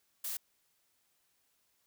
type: noise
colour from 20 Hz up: blue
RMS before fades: -38 dBFS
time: 0.24-0.37 s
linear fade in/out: 5 ms
effects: white hiss -75 dBFS RMS until 1.86 s